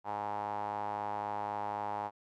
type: tone with band-pass filter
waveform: sawtooth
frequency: 103.83 Hz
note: G#2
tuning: in tune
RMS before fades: -37 dBFS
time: 0.04-2.11 s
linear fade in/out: 50 ms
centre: 860 Hz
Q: 5.8
effects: none